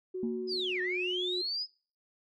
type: tone with pitch glide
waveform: sine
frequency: 370 to 362.8 Hz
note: F#4 to F#4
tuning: 0 to -34 cents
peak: -33 dBFS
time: 0.14-1.42 s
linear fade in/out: 10 ms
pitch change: -34 cents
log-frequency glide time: 0.52-0.95 s
type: tone with exponential decay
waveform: sine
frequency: 231.4 Hz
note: A#3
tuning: 13 cents flat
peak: -28 dBFS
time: 0.23-0.92 s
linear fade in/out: 2 ms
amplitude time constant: 150 ms
type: linear two-way sweep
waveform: sine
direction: down then up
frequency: 5140 to 1760 to 5140 Hz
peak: -31 dBFS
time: 0.47-1.67 s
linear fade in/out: 50 ms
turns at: 0.81 s
effects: noise-tail reverb RT60 0.4 s tail -24 dB re dry + tanh soft clip ceiling -22 dBFS